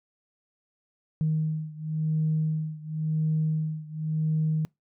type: beating tone pair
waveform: sine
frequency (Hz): 156 / 156.94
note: D#3 / D#3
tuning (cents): +5 / +15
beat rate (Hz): 0.94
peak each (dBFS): -26 / -28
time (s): 1.21-4.65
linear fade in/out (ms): 0
effects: noise-tail reverb RT60 0.2 s tail -26 dB re dry + tanh soft clip ceiling -17 dBFS